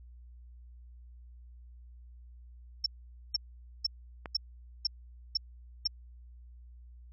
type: tone bursts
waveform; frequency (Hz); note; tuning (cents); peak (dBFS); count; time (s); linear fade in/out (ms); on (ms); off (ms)
sine; 5400; E8; +41; -25; 7; 2.84-5.874; 5; 22; 480
type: click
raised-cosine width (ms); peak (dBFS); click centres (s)
0.5; -24; 4.258
effects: added 60 Hz sine -49 dBFS peak until 7.12 s